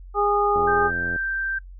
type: harmonic tone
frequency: 410 Hz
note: G#4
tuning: 22 cents flat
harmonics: 1 / 2 / 3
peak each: -22 / -22 / -22 dBFS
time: 0.14-0.91 s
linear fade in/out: 50 ms
type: click train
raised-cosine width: 2 ms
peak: -21 dBFS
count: 53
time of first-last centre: 0.56-1.16 s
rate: 86.6 Hz
type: tone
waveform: sine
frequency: 1568 Hz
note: G6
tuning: in tune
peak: -23 dBFS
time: 0.67-1.59 s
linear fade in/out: 10 ms
effects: noise-tail reverb RT60 0.1 s tail -23 dB re dry + added 45 Hz sine -38 dBFS peak until 1.79 s